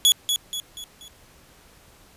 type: tone with echo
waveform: sawtooth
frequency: 3380 Hz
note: G#7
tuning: 30 cents sharp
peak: -10 dBFS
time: 0.05-0.12 s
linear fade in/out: 0 ms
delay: 240 ms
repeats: 4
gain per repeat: -7 dB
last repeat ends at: 1.08 s
effects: pink hiss -53 dBFS RMS until 2.16 s + resampled to 32000 Hz